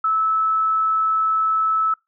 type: tone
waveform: sine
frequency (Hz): 1305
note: E6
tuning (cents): -18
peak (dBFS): -16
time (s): 0.04-1.94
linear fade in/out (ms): 5
effects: noise-tail reverb RT60 0.2 s tail -25 dB re dry